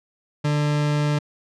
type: tone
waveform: 40% pulse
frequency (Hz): 148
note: D3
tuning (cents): +14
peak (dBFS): -18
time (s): 0.44-1.19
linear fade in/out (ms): 10
effects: low-pass 6000 Hz 12 dB/octave